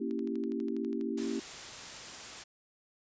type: chord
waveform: sine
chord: A# diminished seventh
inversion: none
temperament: equal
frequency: 233.1 / 277.2 / 329.6 / 392 Hz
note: A#3 / C#4 / E4 / G4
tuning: 0 / 0 / 0 / 0 cents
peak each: -36 / -37 / -38 / -38 dBFS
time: 0-1.4 s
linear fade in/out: 10 ms
type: click train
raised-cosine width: 0.2 ms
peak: -36 dBFS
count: 12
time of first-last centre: 0.11-1.012 s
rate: 12.2 Hz
type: noise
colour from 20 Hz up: white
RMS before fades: -44 dBFS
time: 1.17-2.44 s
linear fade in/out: 10 ms
effects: resampled to 16000 Hz